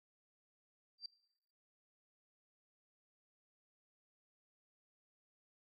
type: tone with exponential growth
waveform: sine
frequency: 4699 Hz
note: D8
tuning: in tune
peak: -39 dBFS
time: 0.98-1.06 s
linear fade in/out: 5 ms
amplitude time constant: 17 ms
effects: noise-tail reverb RT60 0.9 s tail -21 dB re dry